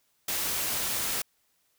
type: noise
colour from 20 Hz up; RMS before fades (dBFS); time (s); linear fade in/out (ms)
white; -30; 0.28-1.22; 5
effects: white hiss -71 dBFS RMS until 1.78 s